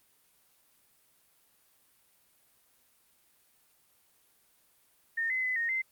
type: tone with pitch steps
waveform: sine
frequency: 1829 / 2041 / 2017 / 1855 / 2072 Hz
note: A#6 / C7 / B6 / A#6 / C7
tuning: -33 / -44 / +36 / -9 / -17 cents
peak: -28 dBFS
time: 5.17-5.82 s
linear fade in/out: 10 ms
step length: 130 ms
effects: white hiss -67 dBFS RMS until 5.91 s + Opus 32 kbps